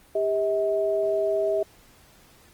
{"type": "tone pair together", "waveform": "sine", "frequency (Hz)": [398.9, 641], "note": ["G4", "E5"], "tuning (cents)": [30, -49], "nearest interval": "minor sixth", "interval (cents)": 821, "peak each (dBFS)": [-25, -23], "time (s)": [0.15, 1.63], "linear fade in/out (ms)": 5, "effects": ["pink hiss -55 dBFS RMS until 2.53 s", "Opus 24 kbps"]}